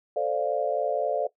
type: chord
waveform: sine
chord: D minor seventh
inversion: second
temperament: equal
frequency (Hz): 440 / 523.3 / 587.3 / 698.5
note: A4 / C5 / D5 / F5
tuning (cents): 0 / 0 / 0 / 0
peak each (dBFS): -30 / -30 / -27 / -30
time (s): 0.16-1.27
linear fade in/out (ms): 5
effects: noise-tail reverb RT60 0.1 s tail -17 dB re dry